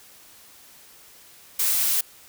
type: noise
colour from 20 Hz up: blue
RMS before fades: -22 dBFS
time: 1.59-2.01 s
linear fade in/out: 5 ms
effects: white hiss -50 dBFS RMS until 2.28 s